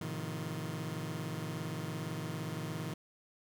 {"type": "chord", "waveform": "sawtooth", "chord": "F dominant seventh", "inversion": "first", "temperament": "just", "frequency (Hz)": [109.13, 130.96, 157.15, 174.61], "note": ["A2", "C3", "Eb3", "F3"], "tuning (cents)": [-14, 2, 18, 0], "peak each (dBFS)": [-40, -40, -36, -40], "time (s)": [0.01, 2.94], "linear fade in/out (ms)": 5, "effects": []}